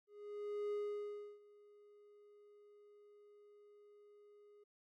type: tone with ADSR envelope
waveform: triangle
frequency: 413.8 Hz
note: G#4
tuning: 6 cents flat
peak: -35 dBFS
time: 0.07-4.64 s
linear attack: 650 ms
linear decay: 670 ms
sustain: -24 dB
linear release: 9 ms
effects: none